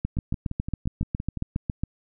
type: two click trains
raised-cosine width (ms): 5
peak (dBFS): -18 / -13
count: 8 / 14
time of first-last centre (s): 0.17-1.373 / 0.05-1.836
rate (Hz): 5.82 / 7.28
effects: none